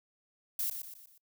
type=noise with echo; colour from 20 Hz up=violet; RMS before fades=-33 dBFS; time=0.59-0.7 s; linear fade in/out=2 ms; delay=120 ms; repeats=4; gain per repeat=-7 dB; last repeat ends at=1.18 s; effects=noise-tail reverb RT60 0.1 s tail -24 dB re dry